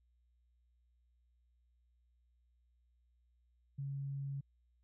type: tone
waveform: sine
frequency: 138.59 Hz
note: C#3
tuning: in tune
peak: -38 dBFS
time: 3.78-4.41 s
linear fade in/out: 10 ms
effects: added 60 Hz sine -70 dBFS peak until 4.83 s